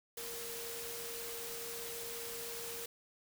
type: tone in noise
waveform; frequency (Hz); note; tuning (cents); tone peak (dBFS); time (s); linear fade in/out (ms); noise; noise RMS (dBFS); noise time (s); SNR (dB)
sine; 466.2; A#4; 0; -47; 0.17-2.86; 5; white; -44; 0.17-2.86; -6
effects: none